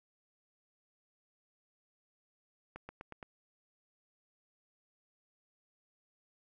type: accelerating click train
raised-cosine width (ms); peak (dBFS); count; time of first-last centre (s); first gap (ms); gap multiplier
0.5; -30; 5; 2.76-3.228; 130; 0.93
effects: none